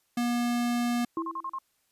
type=tone; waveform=square; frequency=240 Hz; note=B3; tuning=49 cents flat; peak=-26 dBFS; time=0.17-1.05 s; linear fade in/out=5 ms
type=tone bursts; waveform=sine; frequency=1067 Hz; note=C6; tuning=34 cents sharp; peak=-31 dBFS; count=5; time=1.17-1.586 s; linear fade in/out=2 ms; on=52 ms; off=39 ms
type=tone with exponential decay; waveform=sine; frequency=329.6 Hz; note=E4; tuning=in tune; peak=-27 dBFS; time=1.17-1.59 s; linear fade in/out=2 ms; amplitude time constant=90 ms
effects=white hiss -72 dBFS RMS until 1.91 s + resampled to 32000 Hz